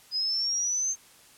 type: exponential sweep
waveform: sine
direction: up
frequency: 4978 to 6370 Hz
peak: -25 dBFS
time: 0.11-0.96 s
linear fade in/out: 50 ms
effects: white hiss -55 dBFS RMS until 1.37 s + low-pass 12000 Hz 12 dB/octave